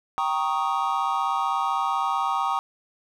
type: chord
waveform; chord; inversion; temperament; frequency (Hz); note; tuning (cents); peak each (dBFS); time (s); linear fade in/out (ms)
triangle; Eb dominant seventh; first; equal; 784 / 932.3 / 1108.7 / 1244.5; G5 / Bb5 / Db6 / Eb6; 0 / 0 / 0 / 0; -26; 0.18-2.59; 0
effects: none